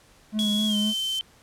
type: tone with vibrato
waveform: triangle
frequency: 211.5 Hz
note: G#3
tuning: 32 cents sharp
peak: -21 dBFS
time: 0.32-0.94 s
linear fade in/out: 50 ms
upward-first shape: sine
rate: 3.8 Hz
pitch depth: 28 cents each way
type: tone with pitch glide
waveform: sine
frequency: 3347 to 3087 Hz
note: G#7 to G7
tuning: +13 to -27 cents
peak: -25 dBFS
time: 0.39-1.21 s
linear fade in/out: 0 ms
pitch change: -140 cents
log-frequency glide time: 0.66-0.77 s
type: high-pass noise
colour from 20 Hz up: pink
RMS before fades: -37 dBFS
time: 0.39-1.19 s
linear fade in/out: 0 ms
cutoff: 5000 Hz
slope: 24 dB/octave
effects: pink hiss -56 dBFS RMS until 1.42 s + low-pass 11000 Hz 12 dB/octave